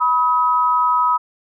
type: tone pair together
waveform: sine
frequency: 982.4 / 1271 Hz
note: B5 / D#6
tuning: -9 / +36 cents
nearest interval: major third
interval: 445 cents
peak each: -16 dBFS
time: 0-1.18 s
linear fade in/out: 20 ms
effects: none

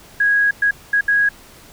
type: tone bursts at uneven times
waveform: sine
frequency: 1653 Hz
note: G#6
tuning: 9 cents flat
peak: -12 dBFS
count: 4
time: 0.2-0.51 / 0.62-0.71 / 0.93-1.01 / 1.08-1.29 s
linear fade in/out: 5 ms
effects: pink hiss -44 dBFS RMS until 1.72 s

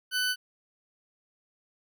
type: tone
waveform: 20% pulse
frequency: 1500 Hz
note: F#6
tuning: 23 cents sharp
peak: -21 dBFS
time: 0.11-0.36 s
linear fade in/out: 50 ms
effects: none

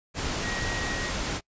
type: tone in noise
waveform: sine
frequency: 1894 Hz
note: A#6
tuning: 27 cents sharp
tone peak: -34 dBFS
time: 0.41-1.12 s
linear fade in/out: 50 ms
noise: pink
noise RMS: -30 dBFS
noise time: 0.14-1.41 s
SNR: -7 dB
effects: noise-tail reverb RT60 0.1 s tail -24 dB re dry + resampled to 16000 Hz

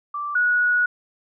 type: tone pair in turn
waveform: sine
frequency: 1170 / 1460.7 Hz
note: D6 / F#6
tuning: -7 / -23 cents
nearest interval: major third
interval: 384 cents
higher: second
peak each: -25 / -16 dBFS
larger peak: second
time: 0.14-0.35 / 0.35-0.86 s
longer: second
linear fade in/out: 5 ms
effects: none

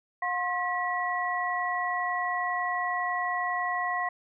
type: tone cluster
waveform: sine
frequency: 719 / 1067 / 1935 Hz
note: F#5 / C6 / B6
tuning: -50 / +34 / -36 cents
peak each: -31 dBFS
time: 0.22-4.09 s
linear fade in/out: 5 ms
effects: none

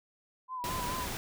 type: tone with vibrato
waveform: sine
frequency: 1002 Hz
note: B5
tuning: 25 cents sharp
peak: -35 dBFS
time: 0.48-1.08 s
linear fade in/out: 50 ms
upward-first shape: sine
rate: 4.7 Hz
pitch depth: 54 cents each way
type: noise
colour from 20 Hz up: pink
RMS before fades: -37 dBFS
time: 0.64-1.17 s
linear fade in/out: 0 ms
effects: none

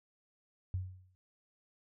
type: tone with exponential decay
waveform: sine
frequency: 92.5 Hz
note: F#2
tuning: in tune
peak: -30 dBFS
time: 0.74-1.15 s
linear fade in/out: 0 ms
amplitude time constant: 89 ms
effects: none

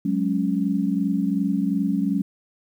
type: chord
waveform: sine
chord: F# suspended second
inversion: none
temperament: equal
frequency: 185 / 207.7 / 277.2 Hz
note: F#3 / G#3 / C#4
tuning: 0 / 0 / 0 cents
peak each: -24 dBFS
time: 0.05-2.22 s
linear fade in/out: 5 ms
effects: 9-bit

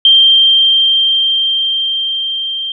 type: tone with level ramp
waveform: sine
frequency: 3163 Hz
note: G7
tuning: 15 cents sharp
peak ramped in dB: -3 to -17 dBFS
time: 0.05-2.72 s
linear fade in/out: 2 ms
effects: none

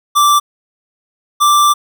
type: tone pair in turn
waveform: square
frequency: 1171 / 1175.5 Hz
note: D6 / D6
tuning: -5 / +1 cents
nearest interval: unison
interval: 6 cents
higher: second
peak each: -8 dBFS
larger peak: neither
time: 0.15-0.4 / 1.4-1.74 s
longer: second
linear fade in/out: 20 ms
effects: none

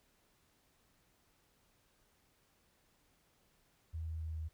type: tone with pitch steps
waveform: sine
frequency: 80.9 / 80.34 / 79.79 / 79.24 Hz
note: E2 / E2 / D#2 / D#2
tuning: -32 / -44 / +44 / +32 cents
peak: -38 dBFS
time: 3.93-4.49 s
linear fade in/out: 20 ms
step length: 140 ms
effects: pink hiss -73 dBFS RMS until 4.53 s

